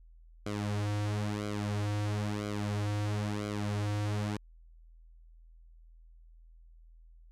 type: tone with flanger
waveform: sawtooth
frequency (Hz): 103.83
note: G#2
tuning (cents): 0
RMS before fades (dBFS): -33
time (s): 0.46-4.37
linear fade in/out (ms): 5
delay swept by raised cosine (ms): 1.1 to 5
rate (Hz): 1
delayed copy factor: -0.85
effects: added 41 Hz sine -53 dBFS peak until 7.31 s + low-pass 9000 Hz 12 dB/octave